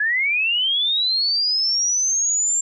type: linear sweep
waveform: sine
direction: up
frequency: 1661.2 to 7410 Hz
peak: -17 dBFS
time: 0-2.61 s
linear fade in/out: 5 ms
effects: none